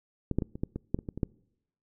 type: clicks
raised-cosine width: 3 ms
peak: -16 / -12 / -18 / -26 / -16 / -21 / -13 / -24 / -22 / -24 / -13 dBFS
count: 11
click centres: 0.313 / 0.386 / 0.422 / 0.555 / 0.635 / 0.76 / 0.945 / 0.989 / 1.088 / 1.176 / 1.232 s
effects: noise-tail reverb RT60 0.8 s tail -26 dB re dry